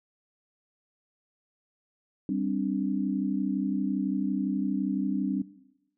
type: chord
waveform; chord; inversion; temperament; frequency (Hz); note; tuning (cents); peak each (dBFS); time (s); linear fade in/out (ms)
sine; G suspended fourth; none; equal; 196 / 261.6 / 293.7; G3 / C4 / D4; 0 / 0 / 0; -30; 2.29-5.42; 2
effects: noise-tail reverb RT60 0.9 s tail -18 dB re dry